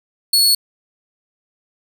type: tone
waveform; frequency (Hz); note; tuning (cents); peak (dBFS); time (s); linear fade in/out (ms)
sawtooth; 4386; C#8; -19; -8; 0.33-0.55; 5
effects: none